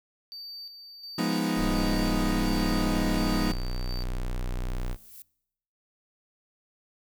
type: tone with tremolo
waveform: triangle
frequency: 4612 Hz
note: D8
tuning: 32 cents flat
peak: -37 dBFS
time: 0.32-4.03 s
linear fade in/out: 0 ms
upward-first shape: square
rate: 1.4 Hz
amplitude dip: 50%
type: chord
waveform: 40% pulse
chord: F half-diminished seventh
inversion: none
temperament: equal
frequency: 174.61 / 207.7 / 246.9 / 311.1 Hz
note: F3 / Ab3 / Cb4 / Eb4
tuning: 0 / 0 / 0 / 0 cents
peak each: -30 dBFS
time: 1.18-3.52 s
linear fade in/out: 5 ms
type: tone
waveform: square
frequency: 30.87 Hz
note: B0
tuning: in tune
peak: -29 dBFS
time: 1.56-4.97 s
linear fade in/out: 50 ms
type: noise with exponential growth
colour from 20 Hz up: violet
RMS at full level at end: -44 dBFS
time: 4.34-5.22 s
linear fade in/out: 1 ms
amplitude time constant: 190 ms
effects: noise-tail reverb RT60 0.8 s tail -22 dB re dry